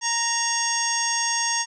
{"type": "harmonic tone with a mistuned harmonic", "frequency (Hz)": 930, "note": "A#5", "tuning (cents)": -4, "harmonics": [1, 2, 3, 4, 5, 6, 7, 9], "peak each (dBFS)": [-28, -29, -34, -35, -35, -27, -26, -36], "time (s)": [0.01, 1.66], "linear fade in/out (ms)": 50, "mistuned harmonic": 4, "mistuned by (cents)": -140, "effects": []}